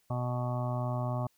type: harmonic tone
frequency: 123.47 Hz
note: B2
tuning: in tune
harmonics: 1 / 2 / 3 / 5 / 6 / 7 / 8 / 9 / 10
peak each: -31 / -40 / -47 / -38 / -43 / -43 / -51 / -42 / -53 dBFS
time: 0.1-1.27 s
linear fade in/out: 5 ms
effects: white hiss -71 dBFS RMS until 1.37 s